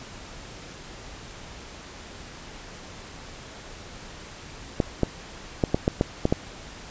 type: clicks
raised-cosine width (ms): 2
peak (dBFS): -6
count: 8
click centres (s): 4.802 / 5.033 / 5.638 / 5.745 / 5.879 / 6.011 / 6.254 / 6.325
effects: pink hiss -42 dBFS RMS until 6.9 s + resampled to 16000 Hz